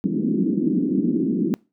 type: band-pass noise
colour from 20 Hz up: pink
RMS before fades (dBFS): -21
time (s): 0.04-1.54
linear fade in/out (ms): 0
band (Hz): 180 to 350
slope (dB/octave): 48
effects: noise-tail reverb RT60 0.3 s tail -25 dB re dry